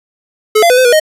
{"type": "tone with pitch steps", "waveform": "square", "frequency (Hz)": [430.2, 685, 499.8, 513, 483.4, 622], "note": ["A4", "F5", "B4", "C5", "B4", "D#5"], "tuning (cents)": [-39, -34, 21, -34, -37, -1], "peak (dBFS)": -6, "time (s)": [0.55, 1], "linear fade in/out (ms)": 10, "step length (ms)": 75, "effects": ["resampled to 32000 Hz"]}